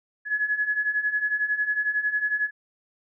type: beating tone pair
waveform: sine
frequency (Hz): 1688 / 1699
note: G#6 / G#6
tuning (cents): +28 / +39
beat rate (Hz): 11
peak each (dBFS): -28 / -24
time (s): 0.25-2.51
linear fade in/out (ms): 50
effects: none